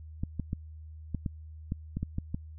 clicks, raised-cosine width 5 ms, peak -19 dBFS, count 10, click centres 0.235 / 0.397 / 0.531 / 1.147 / 1.262 / 1.721 / 1.97 / 2.03 / 2.184 / 2.345 s, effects added 78 Hz sine -43 dBFS peak until 2.58 s

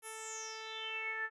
10% pulse tone with low-pass filter sweep, 441.6 Hz, A4, 6 cents sharp, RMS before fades -42 dBFS, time 0.02-1.3 s, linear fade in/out 50 ms, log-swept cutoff 11000 to 1600 Hz, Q 8.9, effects none

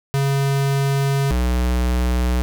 square tone pair in turn, 138.2 / 61.56 Hz, C#3 / B1, -5 / -5 cents, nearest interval octave + major second, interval 1400 cents, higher first, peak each -17 dBFS, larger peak neither, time 0.14-1.31 / 1.31-2.42 s, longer first, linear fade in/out 0 ms, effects none

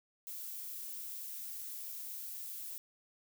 violet noise, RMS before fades -44 dBFS, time 0.27-2.78 s, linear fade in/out 0 ms, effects none

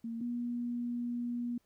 sine tone pair in turn, 230 / 240.3 Hz, A#3 / B3, -23 / -47 cents, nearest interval minor second, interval 76 cents, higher second, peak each -36 / -33 dBFS, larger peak second, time 0.04-0.21 / 0.21-1.58 s, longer second, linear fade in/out 5 ms, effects pink hiss -75 dBFS RMS until 1.65 s

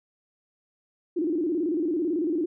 sine tone with vibrato, 327.1 Hz, E4, 13 cents flat, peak -23 dBFS, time 1.16-2.46 s, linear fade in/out 10 ms, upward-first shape square, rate 18 Hz, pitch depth 130 cents each way, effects none

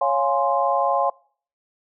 sine chord, Db major seventh, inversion none, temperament equal, 554.4 / 698.5 / 830.6 / 1046.5 Hz, Db5 / F5 / Ab5 / C6, 0 / 0 / 0 / 0 cents, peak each -23 dBFS, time 0.01-1.1 s, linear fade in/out 5 ms, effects noise-tail reverb RT60 0.5 s tail -25 dB re dry

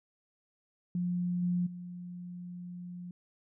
sine tone with level steps, 177.3 Hz, F3, 26 cents sharp, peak -29 / -27 / -40 dBFS, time 0.95-3.11 s, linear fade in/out 2 ms, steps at 1.42 / 1.66 s, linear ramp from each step 10 ms, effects none

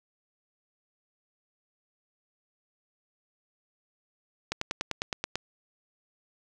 slowing click train, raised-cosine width 0.2 ms, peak -12 dBFS, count 9, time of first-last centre 4.52-5.356 s, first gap 94 ms, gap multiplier 1.03, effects none

